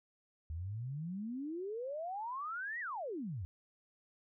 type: exponential two-way sweep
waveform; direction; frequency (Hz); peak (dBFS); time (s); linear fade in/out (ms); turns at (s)
sine; up then down; 75.7 to 1983 to 81; -38; 0.5-3.45; 0; 2.8
effects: none